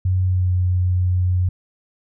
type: tone with pitch glide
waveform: sine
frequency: 92.5 to 90.7 Hz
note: F#2 to F#2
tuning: 0 to -34 cents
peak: -15 dBFS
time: 0.05-1.49 s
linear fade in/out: 5 ms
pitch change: -34 cents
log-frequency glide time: 0.24-0.51 s
effects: none